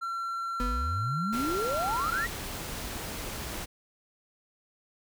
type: tone with pitch glide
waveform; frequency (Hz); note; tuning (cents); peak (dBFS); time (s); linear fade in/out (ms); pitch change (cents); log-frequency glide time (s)
triangle; 1359 to 1369.2; F6 to F6; -48 to -35; -29; 0.01-2.26; 20; +13; 0.49-1.54
type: exponential sweep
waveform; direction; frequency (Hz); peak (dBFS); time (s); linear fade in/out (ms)
sine; up; 41.2 to 1975.5; -29; 0.6-2.27; 10
type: tone with exponential decay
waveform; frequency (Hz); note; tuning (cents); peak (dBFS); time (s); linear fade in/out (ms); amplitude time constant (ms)
35% pulse; 246.9; B3; 0; -29; 0.6-1.34; 0; 160
type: noise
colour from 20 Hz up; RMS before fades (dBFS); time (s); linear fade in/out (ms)
pink; -37; 1.32-3.66; 20
effects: none